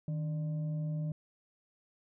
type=tone with frequency modulation; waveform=sine; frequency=155.56 Hz; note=D#3; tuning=in tune; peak=-32 dBFS; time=0.08-1.12 s; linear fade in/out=2 ms; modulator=439 Hz; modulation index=0.26; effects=none